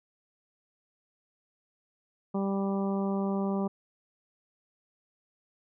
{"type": "harmonic tone", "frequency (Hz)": 196.3, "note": "G3", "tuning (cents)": 3, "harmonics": [1, 2, 3, 4, 5, 6], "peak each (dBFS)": [-28, -34, -38, -40, -42, -44], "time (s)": [2.34, 3.68], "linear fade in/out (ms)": 10, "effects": []}